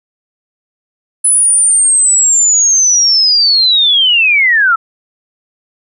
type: linear sweep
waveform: sine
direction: down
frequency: 10120 to 1294 Hz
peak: -6 dBFS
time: 1.24-4.76 s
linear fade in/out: 10 ms
effects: none